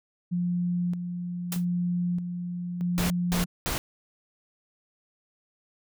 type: tone with tremolo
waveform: sine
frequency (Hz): 176.3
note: F3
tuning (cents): +17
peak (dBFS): -24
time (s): 0.31-3.46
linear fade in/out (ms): 20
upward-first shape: square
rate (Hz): 0.8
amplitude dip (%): 50
type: noise with exponential decay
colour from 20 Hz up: white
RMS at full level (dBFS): -29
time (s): 1.52-1.65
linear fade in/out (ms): 2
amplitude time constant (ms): 27
type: noise bursts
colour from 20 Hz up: pink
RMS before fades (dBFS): -29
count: 3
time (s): 2.98-3.78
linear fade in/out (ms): 0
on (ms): 120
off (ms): 220
effects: none